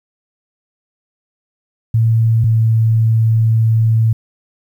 sine tone pair in turn, 113.2 / 112.22 Hz, A2 / A2, +50 / +35 cents, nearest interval unison, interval 15 cents, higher first, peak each -9 dBFS, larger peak neither, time 1.94-2.44 / 2.44-4.13 s, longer second, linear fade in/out 5 ms, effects 8-bit

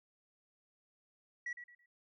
sine tone with echo, 1934 Hz, B6, 37 cents flat, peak -35 dBFS, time 1.46-1.53 s, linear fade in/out 5 ms, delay 110 ms, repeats 3, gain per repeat -11 dB, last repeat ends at 1.86 s, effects tanh soft clip ceiling -36 dBFS

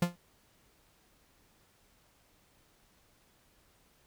45% pulse tone with exponential decay, 174.61 Hz, F3, in tune, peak -22 dBFS, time 0.02-0.16 s, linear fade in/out 5 ms, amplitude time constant 29 ms, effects pink hiss -67 dBFS RMS until 4.06 s

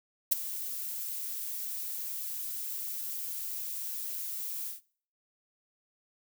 violet noise with ADSR envelope, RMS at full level -22 dBFS, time 0.31-4.81 s, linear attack 13 ms, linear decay 16 ms, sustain -15 dB, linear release 140 ms, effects noise-tail reverb RT60 0.5 s tail -22 dB re dry

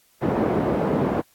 pink band-pass noise, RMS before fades -22 dBFS, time 0.21-1.22 s, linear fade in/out 20 ms, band 180 to 630 Hz, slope 12 dB/octave, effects white hiss -60 dBFS RMS until 1.34 s + AAC 64 kbps

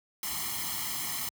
white noise with comb filter, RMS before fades -34 dBFS, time 0.23-1.29 s, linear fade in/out 2 ms, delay 0.96 ms, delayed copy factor +0.95, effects high-pass 60 Hz 12 dB/octave

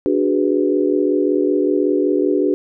sine chord, G# half-diminished seventh, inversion second, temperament equal, 293.7 / 370 / 415.3 / 493.9 Hz, D4 / F#4 / G#4 / B4, 0 / 0 / 0 / 0 cents, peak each -18 / -18 / -20 / -23 dBFS, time 0.06-2.54 s, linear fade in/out 0 ms, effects none

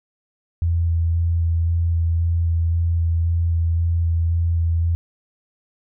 sine tone with vibrato, 83.8 Hz, E2, 29 cents sharp, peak -16 dBFS, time 0.62-4.95 s, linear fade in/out 0 ms, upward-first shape square, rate 1.9 Hz, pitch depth 11 cents each way, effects none

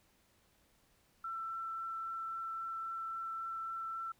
sine tone with vibrato, 1338 Hz, E6, 25 cents sharp, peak -38 dBFS, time 1.24-4.12 s, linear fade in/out 5 ms, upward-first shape triangle, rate 3.7 Hz, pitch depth 8 cents each way, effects pink hiss -71 dBFS RMS until 4.19 s

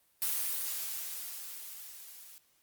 blue noise with level ramp, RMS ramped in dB -31 to -52 dBFS, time 0.22-2.38 s, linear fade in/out 0 ms, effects white hiss -70 dBFS RMS until 2.62 s + Opus 32 kbps

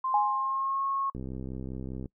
sine tone with pitch glide, 1046.5 to 1092.2 Hz, C6 to C#6, 0 to -26 cents, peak -27 dBFS, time 0.04-1.1 s, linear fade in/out 5 ms, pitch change +74 cents, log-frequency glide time 0.15-0.85 s
sine tone with exponential decay, 830.6 Hz, G#5, in tune, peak -20 dBFS, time 0.14-0.79 s, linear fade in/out 2 ms, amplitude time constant 140 ms
click train, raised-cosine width 3 ms, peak -25 dBFS, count 60, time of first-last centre 1.15-2.058 s, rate 65 Hz
effects noise-tail reverb RT60 0.1 s tail -23 dB re dry

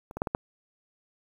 clicks, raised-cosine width 1 ms, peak -28 / -21 / -11 / -16 / -11 dBFS, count 5, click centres 0.111 / 0.17 / 0.219 / 0.272 / 0.349 s, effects 8-bit

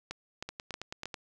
two click trains, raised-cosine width 0.2 ms, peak -21 / -20 dBFS, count 7 / 4, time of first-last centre 0.49-1.142 / 0.11-1.056 s, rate 9.2 / 3.17 Hz, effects none

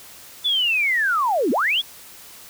sine linear two-way sweep, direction down then up, 3520 to 218.1 to 3520 Hz, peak -17 dBFS, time 0.44-1.82 s, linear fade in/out 20 ms, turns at 1.51 s, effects white hiss -43 dBFS RMS until 2.49 s

